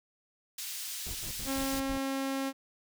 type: high-pass noise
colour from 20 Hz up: pink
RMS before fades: -39 dBFS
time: 0.58-1.8 s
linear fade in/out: 5 ms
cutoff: 3700 Hz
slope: 12 dB/octave
type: noise with tremolo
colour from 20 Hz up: brown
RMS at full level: -41 dBFS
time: 1.06-1.99 s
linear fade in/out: 5 ms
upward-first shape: square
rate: 6 Hz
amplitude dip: 80%
type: tone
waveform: sawtooth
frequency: 270 Hz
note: C#4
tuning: 45 cents flat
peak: -27 dBFS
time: 1.45-2.53 s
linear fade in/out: 50 ms
effects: none